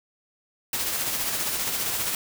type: noise with tremolo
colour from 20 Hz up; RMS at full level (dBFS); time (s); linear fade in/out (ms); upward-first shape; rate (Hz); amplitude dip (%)
white; -26; 0.73-2.15; 2; sine; 15; 35
effects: none